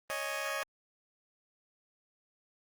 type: chord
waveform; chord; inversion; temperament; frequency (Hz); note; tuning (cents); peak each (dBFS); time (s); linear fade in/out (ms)
15% pulse; C# suspended second; none; just; 554.4 / 623.7 / 831.5; C#5 / D#5 / G#5; 0 / +4 / +2; -31 / -31 / -37; 0.1-0.63; 0
effects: Opus 24 kbps